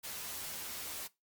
white noise with comb filter, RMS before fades -42 dBFS, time 0.03-1.08 s, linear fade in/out 20 ms, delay 13 ms, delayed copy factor +0.55, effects noise-tail reverb RT60 0.2 s tail -19 dB re dry + MP3 96 kbps

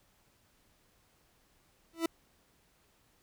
40% pulse tone with exponential growth, 330 Hz, E4, 2 cents sharp, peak -24 dBFS, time 1.93-2.06 s, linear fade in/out 5 ms, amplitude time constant 28 ms, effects pink hiss -69 dBFS RMS until 3.22 s

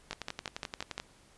two click trains, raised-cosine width 0.2 ms, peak -19 / -18 dBFS, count 11 / 6, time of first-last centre 0.13-1 / 0.11-0.98 s, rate 11.5 / 5.75 Hz, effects pink hiss -61 dBFS RMS until 1.37 s + resampled to 24000 Hz

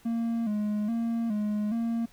triangle tone with vibrato, 220 Hz, A3, in tune, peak -24 dBFS, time 0.05-2.06 s, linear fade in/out 10 ms, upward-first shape square, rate 1.2 Hz, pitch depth 83 cents each way, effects pink hiss -59 dBFS RMS until 2.12 s

